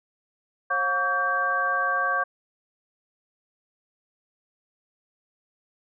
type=tone cluster; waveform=sine; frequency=540 / 717 / 1137 / 1576 Hz; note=C#5 / F5 / C#6 / G6; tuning=-45 / +45 / +44 / +9 cents; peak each=-33 / -31 / -25 / -25 dBFS; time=0.7-2.24 s; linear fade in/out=10 ms; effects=none